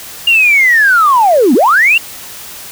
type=linear two-way sweep; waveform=sine; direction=down then up; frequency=2836 to 219.1 to 2836 Hz; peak=-4 dBFS; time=0.27-1.98 s; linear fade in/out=5 ms; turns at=1.54 s; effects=tanh soft clip ceiling 0 dBFS + white hiss -29 dBFS RMS until 2.71 s